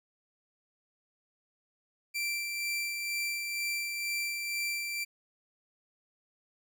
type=tone with tremolo; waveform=sawtooth; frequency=2349 Hz; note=D7; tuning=in tune; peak=-27 dBFS; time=2.14-5.05 s; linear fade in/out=20 ms; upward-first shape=sine; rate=2.1 Hz; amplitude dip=35%; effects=none